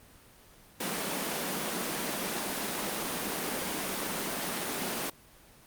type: high-pass noise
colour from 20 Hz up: pink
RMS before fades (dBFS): -33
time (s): 0.8-5.1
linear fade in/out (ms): 5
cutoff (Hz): 170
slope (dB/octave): 48
effects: pink hiss -56 dBFS RMS until 5.66 s + Opus 24 kbps